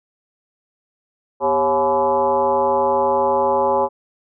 sine tone with frequency modulation, 700 Hz, F5, 4 cents sharp, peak -14 dBFS, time 1.4-3.89 s, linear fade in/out 50 ms, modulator 152 Hz, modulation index 2.1, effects none

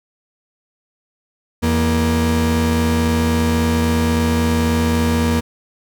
35% pulse tone pair together, 83.7 / 236.7 Hz, E2 / A#3, +27 / +27 cents, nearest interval octave + tritone, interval 1800 cents, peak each -16 / -15 dBFS, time 1.62-5.41 s, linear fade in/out 20 ms, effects none

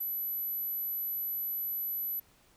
sine tone, 11950 Hz, F#9, 16 cents sharp, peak -30 dBFS, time 0-2.2 s, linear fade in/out 10 ms, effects tanh soft clip ceiling -30 dBFS + pink hiss -64 dBFS RMS until 2.56 s

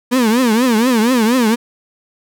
35% pulse tone with vibrato, 236.5 Hz, A#3, 25 cents sharp, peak -9 dBFS, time 0.11-1.56 s, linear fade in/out 20 ms, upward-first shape triangle, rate 4.2 Hz, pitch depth 210 cents each way, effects none

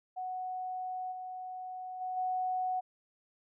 sine tone with level steps, 740 Hz, F#5, in tune, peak -35 / -39 / -34 / -30 dBFS, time 0.16-2.81 s, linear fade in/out 20 ms, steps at 1.11 / 2 / 2.16 s, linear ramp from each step 20 ms, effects none

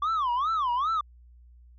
sine tone with vibrato, 1129 Hz, C#6, 31 cents sharp, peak -21 dBFS, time 0.02-1.01 s, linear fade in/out 5 ms, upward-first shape sine, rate 2.5 Hz, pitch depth 290 cents each way, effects tanh soft clip ceiling -23 dBFS + added 60 Hz sine -50 dBFS peak until 1.78 s

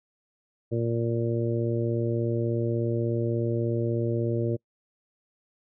harmonic tone, 116.54 Hz, A#2, in tune, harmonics 1 / 2 / 3 / 4 / 5, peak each -27 / -33 / -29 / -32 / -35 dBFS, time 0.71-4.57 s, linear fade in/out 20 ms, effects noise-tail reverb RT60 0.1 s tail -26 dB re dry

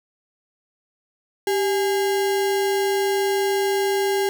sine tone with sample-and-hold, 392 Hz, G4, in tune, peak -18 dBFS, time 1.47-4.29 s, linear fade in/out 2 ms, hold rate 1225 Hz, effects none

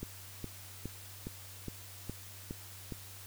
click train, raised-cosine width 3 ms, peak -26 dBFS, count 8, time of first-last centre 0.03-2.923 s, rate 2.42 Hz, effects added 96 Hz sine -52 dBFS peak until 3.26 s + white hiss -51 dBFS RMS until 3.26 s

